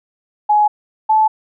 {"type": "tone pair in turn", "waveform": "sine", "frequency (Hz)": [840, 869.1], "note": ["G#5", "A5"], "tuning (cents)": [19, -22], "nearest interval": "minor second", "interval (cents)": 59, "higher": "second", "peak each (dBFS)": -9, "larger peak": "neither", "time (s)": [[0.49, 0.68], [1.09, 1.28]], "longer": "neither", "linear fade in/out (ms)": 10, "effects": []}